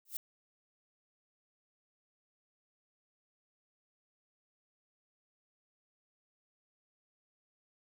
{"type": "noise with exponential growth", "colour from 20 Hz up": "violet", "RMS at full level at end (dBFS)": -33, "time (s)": [0.05, 0.17], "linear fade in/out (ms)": 5, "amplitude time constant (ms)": 25, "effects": []}